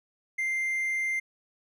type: tone with hard clipping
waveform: triangle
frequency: 2093 Hz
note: C7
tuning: in tune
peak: -27 dBFS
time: 0.38-1.2 s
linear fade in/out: 10 ms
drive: 5 dB
effects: none